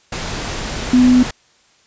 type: tone in noise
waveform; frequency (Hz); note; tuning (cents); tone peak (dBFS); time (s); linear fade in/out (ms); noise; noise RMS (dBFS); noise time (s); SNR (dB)
sine; 250.6; B3; +25; -7; 0.93-1.23; 5; pink; -24; 0.12-1.31; +14
effects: white hiss -54 dBFS RMS until 1.86 s + resampled to 16000 Hz

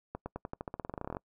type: accelerating click train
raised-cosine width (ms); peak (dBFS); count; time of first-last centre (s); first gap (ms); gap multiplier
1; -23; 20; 0.15-1.169; 110; 0.91
effects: noise-tail reverb RT60 0.1 s tail -26 dB re dry

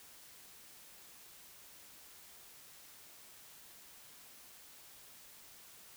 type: silence
effects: white hiss -57 dBFS RMS until 5.96 s

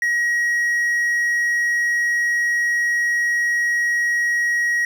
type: tone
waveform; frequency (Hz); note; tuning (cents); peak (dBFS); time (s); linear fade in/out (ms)
triangle; 1900; A#6; +33; -15; 0.02-4.85; 2
effects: none

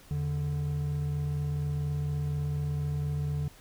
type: tone pair together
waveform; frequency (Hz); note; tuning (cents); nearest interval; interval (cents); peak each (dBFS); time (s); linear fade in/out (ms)
triangle; 82.37 / 146.6; E2 / D3; -1 / -3; minor seventh; 998; -33 / -27; 0.11-3.48; 0
effects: pink hiss -55 dBFS RMS until 3.6 s

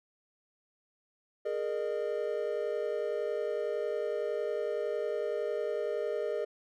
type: chord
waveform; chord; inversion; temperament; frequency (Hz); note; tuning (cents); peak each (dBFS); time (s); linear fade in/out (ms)
triangle; Ab suspended second; none; equal with one note detuned; 415.3 / 466.2 / 608; Ab4 / Bb4 / Eb5; 0 / 0 / -40; -33; 1.45-6.45; 10
effects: none

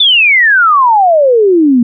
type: exponential sweep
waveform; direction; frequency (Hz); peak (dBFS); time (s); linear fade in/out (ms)
sine; down; 3587 to 230; -4; 0-1.83; 5
effects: none

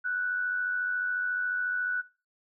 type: tone with amplitude modulation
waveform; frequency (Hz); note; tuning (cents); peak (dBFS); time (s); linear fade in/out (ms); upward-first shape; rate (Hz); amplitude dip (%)
sine; 1480; F#6; 0; -25; 0.04-2.02; 20; sine; 94.1; 50
effects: noise-tail reverb RT60 0.3 s tail -18 dB re dry

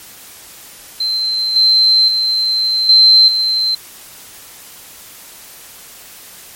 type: tone with level steps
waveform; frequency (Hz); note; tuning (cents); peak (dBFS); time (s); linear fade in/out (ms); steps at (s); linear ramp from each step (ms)
sine; 4104; C8; -34; -14 / -7 / -12 / -4 / -12; 1-3.75; 5; 1.56 / 2.08 / 2.89 / 3.28; 2
effects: white hiss -37 dBFS RMS until 6.55 s + MP3 64 kbps

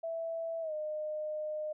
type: tone with pitch glide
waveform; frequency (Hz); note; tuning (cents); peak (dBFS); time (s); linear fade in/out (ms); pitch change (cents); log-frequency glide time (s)
sine; 659.3 to 611.6; E5 to D#5; 0 to -30; -34; 0.03-1.73; 10; -130; 0.61-0.73
effects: none

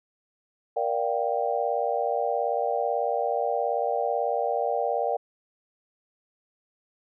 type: chord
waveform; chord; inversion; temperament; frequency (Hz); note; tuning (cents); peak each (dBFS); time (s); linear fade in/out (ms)
sine; G minor seventh; first; just; 470.4 / 588 / 705.6 / 784; Bb4 / D5 / F5 / G5; +16 / +2 / +18 / 0; -29; 0.76-5.17; 10
effects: none

